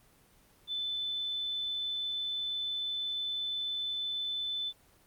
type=tone; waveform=sine; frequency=3514 Hz; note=A7; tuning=3 cents flat; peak=-32 dBFS; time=0.67-4.73 s; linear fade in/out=50 ms; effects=pink hiss -63 dBFS RMS until 5.06 s + Opus 24 kbps